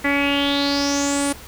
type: tone with low-pass filter sweep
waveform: sawtooth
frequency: 282.4 Hz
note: C#4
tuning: 32 cents sharp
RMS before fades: -20 dBFS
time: 0.04-1.33 s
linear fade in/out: 10 ms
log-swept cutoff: 2000 to 9700 Hz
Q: 6.9
effects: added 66 Hz sine -43 dBFS peak until 1.47 s + pink hiss -40 dBFS RMS until 1.47 s